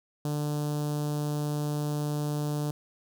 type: tone with notch filter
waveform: sawtooth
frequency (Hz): 148.2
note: D3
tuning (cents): +16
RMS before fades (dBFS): -30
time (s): 0.25-2.71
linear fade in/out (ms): 2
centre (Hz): 2100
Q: 0.52
effects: none